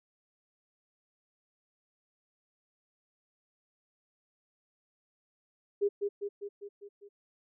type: tone with echo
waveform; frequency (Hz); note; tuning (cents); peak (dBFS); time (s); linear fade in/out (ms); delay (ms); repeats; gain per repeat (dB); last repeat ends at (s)
sine; 405.4; G#4; -42; -24; 5.81-5.89; 20; 200; 6; -4; 7.09
effects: none